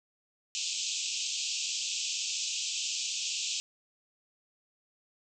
white band-pass noise, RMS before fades -34 dBFS, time 0.55-3.6 s, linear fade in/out 0 ms, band 2500 to 7600 Hz, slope 96 dB/octave, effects none

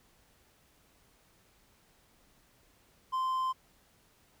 triangle tone, 1039 Hz, C6, 12 cents flat, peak -27 dBFS, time 3.12-3.53 s, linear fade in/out 20 ms, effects pink hiss -66 dBFS RMS until 4.4 s

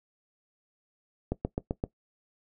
click train, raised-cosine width 2 ms, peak -15 dBFS, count 5, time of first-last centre 1.32-1.839 s, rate 7.71 Hz, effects noise-tail reverb RT60 0.1 s tail -18 dB re dry

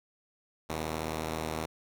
5% pulse tone pair together, 79.1 / 122.53 Hz, D#2 / B2, +29 / -13 cents, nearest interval minor sixth, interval 758 cents, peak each -22 / -30 dBFS, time 0.69-1.66 s, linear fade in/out 10 ms, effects none

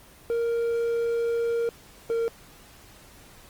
triangle tone pair in turn, 466.2 / 460.3 Hz, A#4 / A#4, 0 / -22 cents, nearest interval unison, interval 22 cents, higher first, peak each -21 dBFS, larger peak neither, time 0.3-1.69 / 2.1-2.28 s, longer first, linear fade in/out 0 ms, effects pink hiss -51 dBFS RMS until 3.49 s + Opus 24 kbps

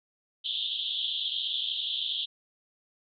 white band-pass noise, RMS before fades -32 dBFS, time 0.44-2.26 s, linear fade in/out 20 ms, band 3100 to 3700 Hz, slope 96 dB/octave, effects none

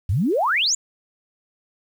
sine exponential sweep, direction up, 79.6 to 7430 Hz, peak -17 dBFS, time 0.09-0.75 s, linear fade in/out 5 ms, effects 8-bit

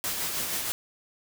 white noise with tremolo, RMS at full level -29 dBFS, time 0.04-0.72 s, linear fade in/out 0 ms, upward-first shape triangle, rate 6.3 Hz, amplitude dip 40%, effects none

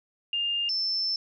sine tone pair in turn, 2811 / 5306 Hz, F7 / E8, +11 / +10 cents, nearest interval major seventh, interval 1099 cents, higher second, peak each -25 dBFS, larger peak neither, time 0.33-0.69 / 0.69-1.16 s, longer second, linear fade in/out 2 ms, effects none

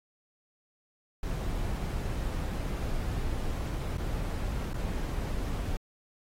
brown noise with dropouts, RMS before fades -32 dBFS, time 1.23-5.77 s, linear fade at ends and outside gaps 2 ms, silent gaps 3.97-3.98 / 4.734-4.742 s, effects AAC 48 kbps

